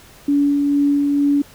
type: tone with tremolo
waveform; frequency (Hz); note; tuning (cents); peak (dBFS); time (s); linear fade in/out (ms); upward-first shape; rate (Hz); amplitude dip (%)
sine; 285.5; D4; -49; -12; 0.28-1.42; 5; sine; 2.2; 25
effects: pink hiss -45 dBFS RMS until 1.54 s